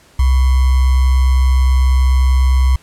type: tone with sample-and-hold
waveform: sine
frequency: 64.8 Hz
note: C2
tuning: 16 cents flat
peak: -8 dBFS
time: 0.19-2.76 s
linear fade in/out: 5 ms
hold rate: 1050 Hz
effects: pink hiss -48 dBFS RMS until 2.82 s + low-pass 11000 Hz 12 dB/octave